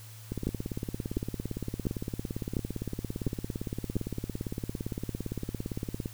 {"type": "two click trains", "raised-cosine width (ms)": 3, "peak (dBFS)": [-15, -20], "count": [6, 102], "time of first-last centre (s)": [[0.47, 3.967], [0.32, 6.059]], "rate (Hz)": [1.43, 17.6], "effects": ["added 110 Hz sine -46 dBFS peak until 6.13 s", "white hiss -52 dBFS RMS until 6.13 s"]}